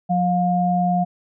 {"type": "tone pair together", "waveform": "sine", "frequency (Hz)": [179.8, 710.3], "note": ["F#3", "F5"], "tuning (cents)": [-49, 29], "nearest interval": "2 octaves", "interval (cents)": 2378, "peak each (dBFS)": -19, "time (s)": [0.09, 1.05], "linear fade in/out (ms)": 20, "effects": []}